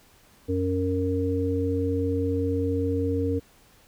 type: harmonic tone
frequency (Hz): 92.5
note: F#2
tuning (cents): 0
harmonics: 1 / 3 / 5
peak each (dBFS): -27 / -27 / -27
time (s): 0.48-3.4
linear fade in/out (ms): 20
effects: pink hiss -57 dBFS RMS until 3.87 s